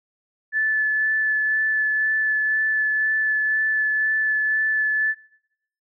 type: tone with vibrato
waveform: sine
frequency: 1739 Hz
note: A6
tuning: 21 cents flat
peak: -18 dBFS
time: 0.52-5.15 s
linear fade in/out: 50 ms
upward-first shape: sine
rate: 2 Hz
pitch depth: 10 cents each way
effects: noise-tail reverb RT60 0.7 s tail -20 dB re dry